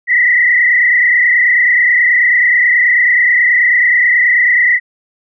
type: tone with frequency modulation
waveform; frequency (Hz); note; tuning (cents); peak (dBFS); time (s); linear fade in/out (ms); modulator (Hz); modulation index
sine; 1958; B6; -15; -7; 0.07-4.8; 50; 29.3; 2.6
effects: none